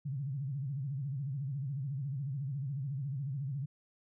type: tone with vibrato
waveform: sine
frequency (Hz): 137.2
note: C#3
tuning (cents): -17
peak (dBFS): -34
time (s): 0.05-3.66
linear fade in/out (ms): 10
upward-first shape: sine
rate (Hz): 14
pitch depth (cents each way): 150
effects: none